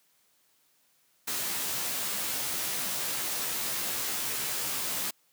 white noise with comb filter, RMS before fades -32 dBFS, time 1.27-5.11 s, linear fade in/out 10 ms, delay 15 ms, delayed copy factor +0.85, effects white hiss -68 dBFS RMS until 5.32 s + high-pass 100 Hz 12 dB/octave

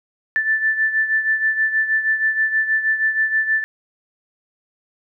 sine beating tone pair, 1760 / 1766.3 Hz, A6 / A6, 0 / +6 cents, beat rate 6.3 Hz, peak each -17 / -23 dBFS, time 0.36-3.64 s, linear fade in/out 0 ms, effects none

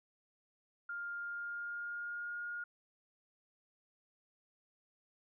sine tone with pitch glide, 1404 to 1425.2 Hz, F6 to F6, +9 to +35 cents, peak -39 dBFS, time 0.89-2.64 s, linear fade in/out 5 ms, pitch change +26 cents, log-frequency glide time 1.15-2.36 s, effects none

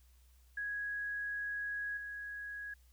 sine tone with level steps, 1661.2 Hz, G#6, in tune, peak -36 / -41 dBFS, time 0.57-2.74 s, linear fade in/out 5 ms, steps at 1.97 s, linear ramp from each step 2 ms, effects added 62 Hz sine -61 dBFS peak until 2.92 s + white hiss -72 dBFS RMS until 2.92 s

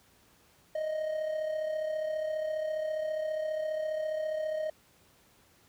triangle tone with amplitude modulation, 622.3 Hz, D#5, in tune, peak -26 dBFS, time 0.75-4.7 s, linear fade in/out 5 ms, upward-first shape sine, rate 34.8 Hz, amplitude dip 50%, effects pink hiss -63 dBFS RMS until 5.68 s + high-pass 60 Hz 12 dB/octave

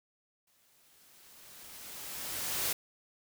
white noise with exponential growth, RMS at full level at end -31 dBFS, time 0.47-2.73 s, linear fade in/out 5 ms, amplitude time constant 490 ms, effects none

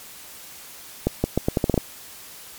accelerating click train, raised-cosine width 2 ms, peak -5 dBFS, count 9, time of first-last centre 1.07-1.777 s, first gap 170 ms, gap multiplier 0.8, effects white hiss -42 dBFS RMS until 2.58 s + MP3 96 kbps

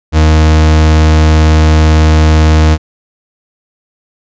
40% pulse tone, 78 Hz, D#2, 5 cents sharp, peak -3 dBFS, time 0.12-2.78 s, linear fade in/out 50 ms, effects resampled to 16000 Hz

